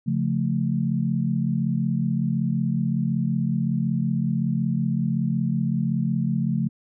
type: chord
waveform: sine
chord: Db augmented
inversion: none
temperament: equal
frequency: 138.59 / 174.61 / 220 Hz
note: Db3 / F3 / A3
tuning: 0 / 0 / 0 cents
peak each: -25 dBFS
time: 0.06-6.69 s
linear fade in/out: 20 ms
effects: none